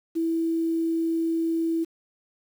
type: tone with quantisation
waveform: sine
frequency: 328.8 Hz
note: E4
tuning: 4 cents flat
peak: -22 dBFS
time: 0.15-1.85 s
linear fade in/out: 20 ms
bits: 8
effects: none